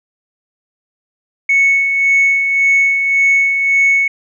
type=tone with tremolo; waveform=sine; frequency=2211 Hz; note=C#7; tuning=5 cents flat; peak=-6 dBFS; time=1.49-4.08 s; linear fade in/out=5 ms; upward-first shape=sine; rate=1.8 Hz; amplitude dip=50%; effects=tanh soft clip ceiling -5 dBFS